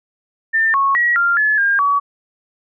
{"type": "tone with pitch steps", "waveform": "sine", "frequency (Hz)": [1795, 1100, 1914, 1392, 1717, 1610, 1134], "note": ["A6", "C#6", "A#6", "F6", "A6", "G6", "C#6"], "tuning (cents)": [34, -14, 45, -6, -43, 46, 39], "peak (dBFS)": -12, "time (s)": [0.53, 2], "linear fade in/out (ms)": 20, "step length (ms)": 210, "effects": []}